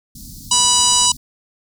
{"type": "band-stop noise", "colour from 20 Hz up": "pink", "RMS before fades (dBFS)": -36, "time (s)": [0.15, 1.17], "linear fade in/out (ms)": 5, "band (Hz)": [270, 4300], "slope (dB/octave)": 48}
{"type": "harmonic tone", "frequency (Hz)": 982, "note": "B5", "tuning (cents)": -10, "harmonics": [1, 3, 4, 5, 6, 7, 8, 9], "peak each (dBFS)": [-20, -20, -20, -20, -20, -20, -20, -20], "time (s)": [0.51, 1.12], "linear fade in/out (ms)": 5}
{"type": "click train", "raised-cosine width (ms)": 0.5, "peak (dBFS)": -24, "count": 129, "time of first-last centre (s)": [0.53, 1.057], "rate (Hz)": 243}
{"effects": []}